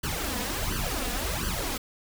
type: noise with flanger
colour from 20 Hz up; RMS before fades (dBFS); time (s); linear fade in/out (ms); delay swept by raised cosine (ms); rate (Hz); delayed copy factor
pink; -30; 0.03-1.78; 10; 0.65 to 4.15; 1.4; +0.9
effects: none